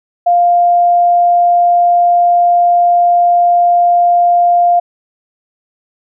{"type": "tone", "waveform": "sine", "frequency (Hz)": 700, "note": "F5", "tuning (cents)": 4, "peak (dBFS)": -6, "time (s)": [0.26, 4.8], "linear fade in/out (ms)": 10, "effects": []}